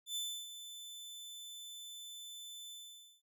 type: tone with ADSR envelope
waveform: sawtooth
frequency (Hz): 3520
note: A7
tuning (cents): 0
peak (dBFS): -33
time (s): 0.06-3.22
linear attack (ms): 96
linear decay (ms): 310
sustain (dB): -11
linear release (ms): 510
effects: none